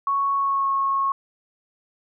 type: tone with pitch glide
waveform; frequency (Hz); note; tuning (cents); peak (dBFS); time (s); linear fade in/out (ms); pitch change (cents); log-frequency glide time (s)
sine; 1108.7 to 1094.1; C#6 to C#6; 0 to -23; -19; 0.07-1.12; 2; -23; 0.35-0.69
effects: none